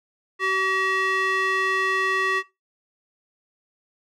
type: tone with band-pass filter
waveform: square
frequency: 381.1 Hz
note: G4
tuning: 49 cents flat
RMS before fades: -23 dBFS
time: 0.39-2.43 s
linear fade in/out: 50 ms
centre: 1700 Hz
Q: 2
effects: noise-tail reverb RT60 0.2 s tail -18 dB re dry